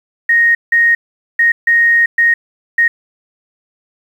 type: tone bursts at uneven times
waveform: sine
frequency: 1864.7 Hz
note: A#6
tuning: in tune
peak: -7 dBFS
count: 6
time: 0.29-0.55 / 0.72-0.95 / 1.39-1.52 / 1.67-2.06 / 2.18-2.34 / 2.78-2.88 s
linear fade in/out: 5 ms
effects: 7-bit